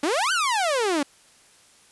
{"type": "exponential two-way sweep", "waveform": "sawtooth", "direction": "up then down", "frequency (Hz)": [272, 1568, 272], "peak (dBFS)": -17, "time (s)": [0.03, 1.03], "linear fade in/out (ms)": 5, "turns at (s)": 0.32, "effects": ["white hiss -55 dBFS RMS until 1.91 s", "resampled to 24000 Hz"]}